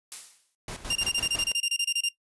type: noise with exponential decay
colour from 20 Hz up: blue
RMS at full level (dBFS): -33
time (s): 0.12-0.55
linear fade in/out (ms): 0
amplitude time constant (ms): 93
type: noise with tremolo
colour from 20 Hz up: pink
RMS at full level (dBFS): -37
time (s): 0.68-1.52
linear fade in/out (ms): 2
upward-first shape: square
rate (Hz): 6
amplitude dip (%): 70
type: tone bursts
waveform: sawtooth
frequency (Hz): 2794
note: F7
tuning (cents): 0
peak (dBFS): -20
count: 15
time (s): 0.9-2.089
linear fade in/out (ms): 5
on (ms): 55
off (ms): 26
effects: noise-tail reverb RT60 0.1 s tail -18 dB re dry + resampled to 24000 Hz